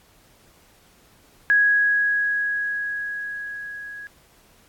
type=tone with level ramp; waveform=sine; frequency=1661.2 Hz; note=G#6; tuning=in tune; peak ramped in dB=-13 to -34 dBFS; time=1.5-4.07 s; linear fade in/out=0 ms; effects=pink hiss -56 dBFS RMS until 4.68 s + AAC 64 kbps